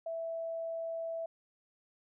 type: tone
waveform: sine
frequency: 659.3 Hz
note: E5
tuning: in tune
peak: -35 dBFS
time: 0.06-1.26 s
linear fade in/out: 5 ms
effects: none